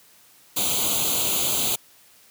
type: noise with comb filter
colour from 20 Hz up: white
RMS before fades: -23 dBFS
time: 0.56-1.76 s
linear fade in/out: 10 ms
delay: 0.28 ms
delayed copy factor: +0.9
effects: white hiss -54 dBFS RMS until 2.3 s + high-pass 80 Hz 12 dB/octave